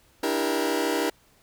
sawtooth chord, E half-diminished seventh, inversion third, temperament just, 296.7 / 329.6 / 395.6 / 474.7 Hz, D4 / E4 / G4 / Bb4, +18 / 0 / +16 / +31 cents, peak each -25 dBFS, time 0.23-1.1 s, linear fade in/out 5 ms, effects pink hiss -60 dBFS RMS until 1.42 s

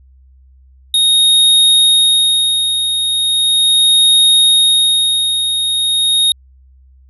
square tone with tremolo, 3729 Hz, A#7, in tune, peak -7 dBFS, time 0.94-6.32 s, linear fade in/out 2 ms, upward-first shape sine, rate 0.38 Hz, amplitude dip 55%, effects added 65 Hz sine -42 dBFS peak until 7.09 s + resampled to 32000 Hz

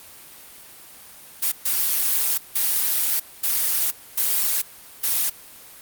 blue noise bursts at uneven times, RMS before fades -21 dBFS, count 6, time 1.42-1.52 / 1.65-2.38 / 2.55-3.2 / 3.43-3.91 / 4.17-4.62 / 5.03-5.3 s, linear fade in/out 10 ms, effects white hiss -44 dBFS RMS until 5.81 s + Opus 32 kbps

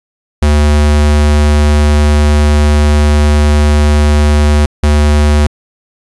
square tone pair in turn, 74.2 / 74.2 Hz, D2 / D2, +18 / +18 cents, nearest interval unison, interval 0 cents, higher neither, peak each -6 dBFS, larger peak neither, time 0.42-4.66 / 4.83-5.47 s, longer first, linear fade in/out 5 ms, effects resampled to 24000 Hz + 8-bit

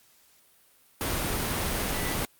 sine tone in noise, 1975.5 Hz, B6, in tune, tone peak -37 dBFS, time 1.94-2.14 s, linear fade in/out 0 ms, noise pink, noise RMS -29 dBFS, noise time 1.01-2.25 s, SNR -11 dB, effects white hiss -61 dBFS RMS until 2.39 s + Opus 48 kbps

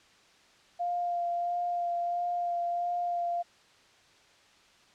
sine tone with vibrato, 698.5 Hz, F5, in tune, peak -28 dBFS, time 0.79-3.43 s, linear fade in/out 20 ms, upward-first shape sine, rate 1.5 Hz, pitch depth 14 cents each way, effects white hiss -60 dBFS RMS until 4.94 s + low-pass 5000 Hz 12 dB/octave

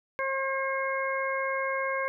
harmonic tone, 537 Hz, C5, 45 cents sharp, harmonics 1 / 2 / 3 / 4, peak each -31 / -32 / -34 / -34 dBFS, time 0.19-2.08 s, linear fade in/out 0 ms, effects none

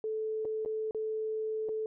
sine tone with dropouts, 436.5 Hz, A4, 14 cents flat, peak -31 dBFS, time 0.04-1.86 s, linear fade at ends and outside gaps 1 ms, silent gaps 0.449-0.453 / 0.65-0.659 / 0.91-0.947 / 1.687-1.691 s, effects none

